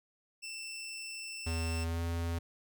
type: tone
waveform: 20% pulse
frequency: 2677 Hz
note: E7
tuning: 26 cents sharp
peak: -36 dBFS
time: 0.42-1.85 s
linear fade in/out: 20 ms
type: tone with pitch glide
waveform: square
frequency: 82.41 to 84.29 Hz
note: E2 to E2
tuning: 0 to +39 cents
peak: -33 dBFS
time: 1.46-2.39 s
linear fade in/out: 10 ms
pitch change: +39 cents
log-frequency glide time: 1.84-2.02 s
effects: none